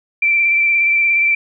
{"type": "tone with vibrato", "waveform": "sine", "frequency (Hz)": 2344, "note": "D7", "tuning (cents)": -4, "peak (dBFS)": -11, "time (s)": [0.22, 1.35], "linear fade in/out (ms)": 5, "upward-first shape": "square", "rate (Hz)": 17, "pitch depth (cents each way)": 15, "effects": []}